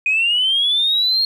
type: linear sweep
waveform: sine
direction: up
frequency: 2475 to 4271 Hz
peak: -13 dBFS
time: 0.06-1.25 s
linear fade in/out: 2 ms
effects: tanh soft clip ceiling -9 dBFS + 9-bit